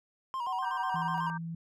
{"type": "tone with vibrato", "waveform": "triangle", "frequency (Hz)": 1003, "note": "B5", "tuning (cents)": 26, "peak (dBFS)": -30, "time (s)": [0.34, 1.3], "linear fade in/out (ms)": 0, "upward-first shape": "square", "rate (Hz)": 8.1, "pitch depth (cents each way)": 87}
{"type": "tone with tremolo", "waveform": "sine", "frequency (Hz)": 751, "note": "F#5", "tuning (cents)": 26, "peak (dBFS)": -34, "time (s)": [0.47, 1.18], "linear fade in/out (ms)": 0, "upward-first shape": "sine", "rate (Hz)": 2.9, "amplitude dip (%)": 55}
{"type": "chord", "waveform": "sine", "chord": "G minor", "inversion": "first", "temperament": "equal", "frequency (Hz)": [932.3, 1174.7, 1568], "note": ["Bb5", "D6", "G6"], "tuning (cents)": [0, 0, 0], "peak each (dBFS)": [-38, -43, -39], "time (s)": [0.62, 1.38], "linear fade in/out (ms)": 10}
{"type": "tone", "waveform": "sine", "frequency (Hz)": 165.9, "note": "E3", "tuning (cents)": 11, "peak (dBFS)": -35, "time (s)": [0.94, 1.55], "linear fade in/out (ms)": 5}
{"effects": []}